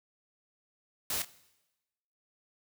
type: noise with echo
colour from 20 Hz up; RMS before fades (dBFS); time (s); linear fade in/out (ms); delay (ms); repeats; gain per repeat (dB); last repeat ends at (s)
white; -33; 1.1-1.22; 2; 28; 1; -11; 1.248
effects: noise-tail reverb RT60 1.0 s tail -19 dB re dry